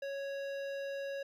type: tone with hard clipping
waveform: sine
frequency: 554 Hz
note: C#5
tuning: 1 cent flat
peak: -39 dBFS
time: 0.02-1.23 s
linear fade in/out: 5 ms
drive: 14 dB
effects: none